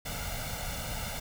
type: noise with comb filter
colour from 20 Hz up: pink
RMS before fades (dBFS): -36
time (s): 0.05-1.2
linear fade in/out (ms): 10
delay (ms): 1.4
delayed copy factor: +0.8
effects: none